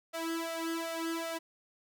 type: tone with flanger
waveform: sawtooth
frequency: 329.6 Hz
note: E4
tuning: in tune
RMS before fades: -36 dBFS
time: 0.13-1.39 s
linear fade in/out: 20 ms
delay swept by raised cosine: 1.6 to 2.42 ms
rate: 2.6 Hz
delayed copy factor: +1
effects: none